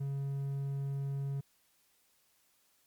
triangle tone, 138.59 Hz, C#3, in tune, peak -31 dBFS, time 0-1.41 s, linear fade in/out 10 ms, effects white hiss -71 dBFS RMS until 2.86 s + MP3 96 kbps

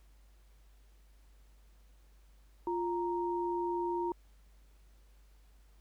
sine tone pair together, 349.2 / 932.3 Hz, F4 / A#5, 0 / 0 cents, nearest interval octave + perfect fourth, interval 1700 cents, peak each -33 / -35 dBFS, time 2.67-4.12 s, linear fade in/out 2 ms, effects added 50 Hz sine -58 dBFS peak until 5.8 s + pink hiss -71 dBFS RMS until 5.8 s

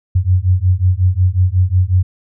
sine beating tone pair, 89.2 / 94.7 Hz, F2 / F#2, +37 / +41 cents, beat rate 5.5 Hz, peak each -13 dBFS, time 0.15-2.03 s, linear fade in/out 10 ms, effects none

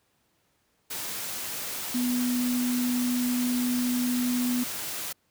sine tone in noise, 246.9 Hz, B3, in tune, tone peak -24 dBFS, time 1.94-4.64 s, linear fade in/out 10 ms, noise white, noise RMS -34 dBFS, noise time 0.9-5.13 s, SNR +7 dB, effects pink hiss -70 dBFS RMS until 5.3 s + high-pass 80 Hz 12 dB/octave

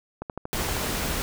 click train, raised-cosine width 1 ms, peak -18 dBFS, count 9, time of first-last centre 0.22-0.845 s, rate 12.8 Hz
pink noise, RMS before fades -28 dBFS, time 0.53-1.22 s, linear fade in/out 0 ms
effects none

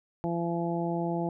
harmonic tone, 170 Hz, F3, 46 cents flat, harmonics 1 / 2 / 3 / 4 / 5, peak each -31 / -32 / -38 / -35 / -37 dBFS, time 0.24-1.29 s, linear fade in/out 0 ms, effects none

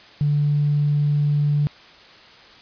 triangle tone with tanh clipping, 146.5 Hz, D3, 4 cents flat, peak -16 dBFS, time 0.21-1.67 s, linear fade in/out 0 ms, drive 4 dB, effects white hiss -46 dBFS RMS until 2.61 s + resampled to 11025 Hz

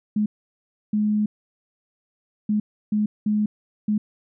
sine tone bursts at uneven times, 211 Hz, G#3, 28 cents sharp, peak -18 dBFS, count 6, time 0.16-0.26 / 0.93-1.26 / 2.49-2.6 / 2.92-3.06 / 3.26-3.46 / 3.88-3.98 s, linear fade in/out 5 ms, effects none

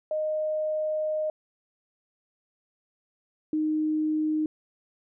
sine tone pair in turn, 618 / 309 Hz, D#5 / D#4, -12 / -12 cents, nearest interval octave, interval 1200 cents, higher first, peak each -25 / -23 dBFS, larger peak second, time 0.11-1.3 / 3.53-4.46 s, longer first, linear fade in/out 2 ms, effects none

